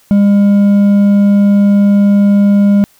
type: tone with hard clipping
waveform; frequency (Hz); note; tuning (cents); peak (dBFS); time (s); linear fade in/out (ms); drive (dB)
triangle; 201.8; G#3; -49; -6; 0.11-2.84; 0; 7
effects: white hiss -49 dBFS RMS until 2.99 s